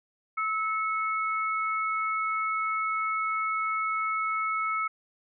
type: tone pair together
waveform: sine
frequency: 1300 / 2197 Hz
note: E6 / C#7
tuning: -24 / -16 cents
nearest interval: major sixth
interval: 908 cents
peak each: -27 / -32 dBFS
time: 0.37-4.88 s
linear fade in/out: 10 ms
effects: none